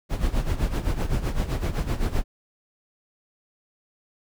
brown noise with tremolo, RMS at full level -21 dBFS, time 0.09-2.24 s, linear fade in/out 50 ms, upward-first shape sine, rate 7.8 Hz, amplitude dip 75%, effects none

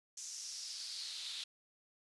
brown noise with high-pass filter sweep, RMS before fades -45 dBFS, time 0.17-1.44 s, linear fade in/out 5 ms, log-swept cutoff 6400 to 3600 Hz, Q 4.1, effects resampled to 24000 Hz

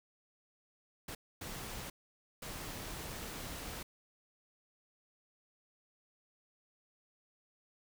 pink noise bursts at uneven times, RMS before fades -44 dBFS, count 3, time 1.08-1.15 / 1.41-1.9 / 2.42-3.83 s, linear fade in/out 5 ms, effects none

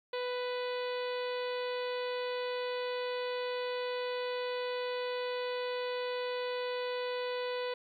harmonic tone, 495.8 Hz, B4, 7 cents sharp, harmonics 1 / 2 / 3 / 4 / 5 / 6 / 7 / 8 / 9, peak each -34 / -42 / -47 / -47 / -48 / -50 / -49 / -50 / -53 dBFS, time 0.13-7.74 s, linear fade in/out 5 ms, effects 12-bit

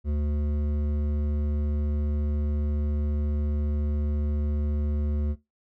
triangle tone with hard clipping, 73.8 Hz, D2, 9 cents sharp, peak -26 dBFS, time 0.04-5.36 s, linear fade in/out 50 ms, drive 15 dB, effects noise-tail reverb RT60 0.2 s tail -18 dB re dry

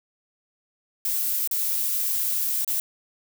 violet noise with dropouts, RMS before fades -25 dBFS, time 1.05-2.8 s, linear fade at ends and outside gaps 1 ms, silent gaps 1.475-1.512 / 2.647-2.677 s, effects none

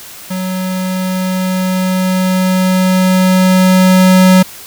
square tone with level ramp, 185.6 Hz, F#3, 6 cents sharp, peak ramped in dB -17 to -4 dBFS, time 0.3-4.43 s, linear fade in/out 10 ms, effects white hiss -32 dBFS RMS until 4.66 s

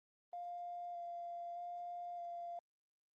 triangle tone with vibrato, 697 Hz, F5, 4 cents flat, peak -39 dBFS, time 0.33-2.59 s, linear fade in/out 2 ms, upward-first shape square, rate 0.81 Hz, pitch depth 12 cents each way, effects tanh soft clip ceiling -41 dBFS + Opus 24 kbps

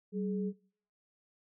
sine tone pair together, 191.9 / 421.4 Hz, G3 / G#4, -37 / +25 cents, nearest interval octave + major second, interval 1362 cents, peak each -33 / -37 dBFS, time 0.12-0.53 s, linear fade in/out 50 ms, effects noise-tail reverb RT60 0.5 s tail -21 dB re dry

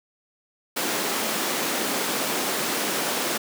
pink high-pass noise, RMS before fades -26 dBFS, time 0.76-3.38 s, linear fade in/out 10 ms, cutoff 220 Hz, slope 24 dB/octave, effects none

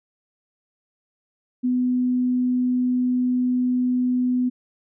sine tone, 250 Hz, B3, 21 cents sharp, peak -18 dBFS, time 1.63-4.5 s, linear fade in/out 20 ms, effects none

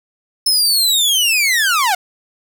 sawtooth linear sweep, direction down, 5274 to 700 Hz, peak -9 dBFS, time 0.46-1.95 s, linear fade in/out 5 ms, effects none

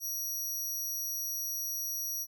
20% pulse tone, 5770 Hz, F#8, 44 cents flat, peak -28 dBFS, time 0-2.27 s, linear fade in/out 50 ms, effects none

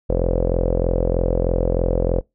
sawtooth tone with low-pass filter, 43.19 Hz, F1, 18 cents flat, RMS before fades -19 dBFS, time 0.09-2.21 s, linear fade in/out 10 ms, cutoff 520 Hz, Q 7.2, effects noise-tail reverb RT60 0.2 s tail -26 dB re dry

